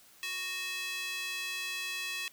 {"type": "tone with high-pass filter", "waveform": "square", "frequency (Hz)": 370, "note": "F#4", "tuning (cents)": 0, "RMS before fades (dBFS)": -37, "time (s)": [0.23, 2.28], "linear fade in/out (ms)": 0, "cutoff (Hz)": 2500, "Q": 2.1, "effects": ["white hiss -59 dBFS RMS until 2.32 s"]}